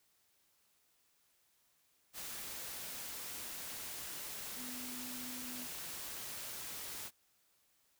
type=tone in noise; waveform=sine; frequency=249.6 Hz; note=B3; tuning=19 cents sharp; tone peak=-48 dBFS; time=4.55-5.68 s; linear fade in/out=50 ms; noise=white; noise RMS=-45 dBFS; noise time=2.13-7.11 s; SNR=-6 dB; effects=white hiss -74 dBFS RMS until 7.99 s